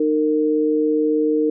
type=tone pair together; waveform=sine; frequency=306 / 459.2 Hz; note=D#4 / A#4; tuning=-29 / -26 cents; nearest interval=perfect fifth; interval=703 cents; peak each=-18 dBFS; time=0-1.5 s; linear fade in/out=5 ms; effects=none